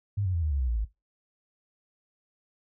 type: tone with pitch steps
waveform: sine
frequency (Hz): 101.2 / 92.27 / 84.12 / 76.7 / 69.92 / 63.75 / 58.12 / 52.99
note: G#2 / F#2 / E2 / D#2 / C#2 / C2 / A#1 / G#1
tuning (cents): -44 / -4 / +36 / -24 / +16 / -44 / -4 / +36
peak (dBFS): -25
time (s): 0.17-0.85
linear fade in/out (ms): 10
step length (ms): 85
effects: noise-tail reverb RT60 0.2 s tail -18 dB re dry